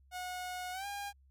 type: tone with pitch glide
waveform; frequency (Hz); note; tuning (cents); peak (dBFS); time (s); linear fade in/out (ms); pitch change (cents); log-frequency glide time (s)
sawtooth; 728 to 807.8; F#5 to G#5; -28 to -48; -35; 0.11-1.13; 50; +180; 0.72-0.86
effects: added 67 Hz sine -61 dBFS peak until 1.3 s